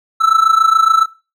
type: tone with amplitude modulation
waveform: triangle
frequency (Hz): 1318.5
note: E6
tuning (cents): 0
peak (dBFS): -3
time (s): 0.2-1.06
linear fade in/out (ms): 20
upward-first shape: sine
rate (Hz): 27.1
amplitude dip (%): 80
effects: noise-tail reverb RT60 0.3 s tail -19 dB re dry